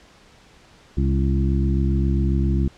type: harmonic tone with a mistuned harmonic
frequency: 67.4 Hz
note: C#2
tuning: 48 cents flat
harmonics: 1 / 2 / 3 / 4 / 5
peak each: -19 / -23 / -25 / -31 / -29 dBFS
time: 0.97-2.68 s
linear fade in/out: 5 ms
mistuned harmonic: 4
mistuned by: +23 cents
effects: pink hiss -51 dBFS RMS until 2.77 s + low-pass 6000 Hz 12 dB/octave